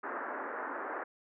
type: band-pass noise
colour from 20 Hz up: white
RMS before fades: -39 dBFS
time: 0.03-1.04 s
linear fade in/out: 10 ms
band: 260 to 1700 Hz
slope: 48 dB/octave
effects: none